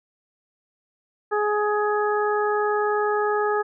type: harmonic tone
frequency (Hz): 418.6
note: G#4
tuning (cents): +14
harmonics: 1 / 2 / 3 / 4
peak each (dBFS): -22 / -26 / -27 / -30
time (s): 1.31-3.63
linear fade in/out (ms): 20
effects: none